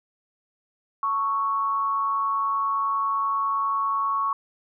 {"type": "tone with amplitude modulation", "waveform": "sine", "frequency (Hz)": 1108.7, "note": "C#6", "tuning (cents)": 0, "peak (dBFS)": -19, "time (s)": [1.03, 4.33], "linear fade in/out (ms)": 2, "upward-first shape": "sine", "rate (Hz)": 210, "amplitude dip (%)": 55, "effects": []}